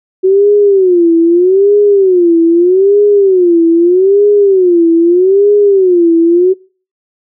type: tone with vibrato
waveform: sine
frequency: 370 Hz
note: F#4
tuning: in tune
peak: -4 dBFS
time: 0.23-6.54 s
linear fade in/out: 20 ms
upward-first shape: sine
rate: 0.8 Hz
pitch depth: 190 cents each way
effects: noise-tail reverb RT60 0.4 s tail -24 dB re dry